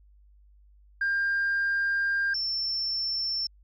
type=tone pair in turn; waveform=sine; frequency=1600 / 5382 Hz; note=G6 / E8; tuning=+35 / +35 cents; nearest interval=octave + major sixth; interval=2100 cents; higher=second; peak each=-22 / -26 dBFS; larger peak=first; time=1.01-2.34 / 2.34-3.47 s; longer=first; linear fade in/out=5 ms; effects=tanh soft clip ceiling -21 dBFS + added 50 Hz sine -54 dBFS peak until 3.63 s